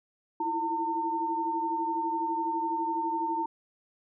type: tone cluster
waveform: sine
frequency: 325.1 / 337.1 / 906 Hz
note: E4 / E4 / A#5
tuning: -24 / +39 / -50 cents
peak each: -36 / -37 / -28 dBFS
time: 0.4-3.46 s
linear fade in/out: 5 ms
effects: none